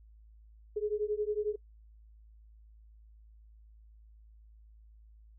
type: beating tone pair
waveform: sine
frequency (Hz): 415.3 / 426.3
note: G#4 / G#4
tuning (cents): 0 / +45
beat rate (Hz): 11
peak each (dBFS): -33 / -33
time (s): 0.76-1.56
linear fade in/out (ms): 10
effects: noise-tail reverb RT60 0.1 s tail -25 dB re dry + added 54 Hz sine -54 dBFS peak until 5.38 s